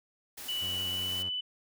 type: noise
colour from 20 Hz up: white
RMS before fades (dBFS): -43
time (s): 0.37-1.23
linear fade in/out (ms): 10
type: tone with pitch glide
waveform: sine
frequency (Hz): 2960 to 2991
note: F#7 to F#7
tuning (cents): 0 to +18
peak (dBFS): -31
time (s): 0.48-1.41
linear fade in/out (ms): 10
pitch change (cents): +18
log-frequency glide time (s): 0.85-1.21
type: tone with vibrato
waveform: sawtooth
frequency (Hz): 92.4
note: F#2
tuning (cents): -2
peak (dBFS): -38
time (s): 0.61-1.3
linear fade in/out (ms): 20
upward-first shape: sine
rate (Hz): 10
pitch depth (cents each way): 8
effects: none